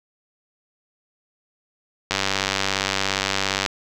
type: click train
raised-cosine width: 0.2 ms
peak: -3 dBFS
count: 152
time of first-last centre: 2.11-3.662 s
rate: 97.3 Hz
effects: none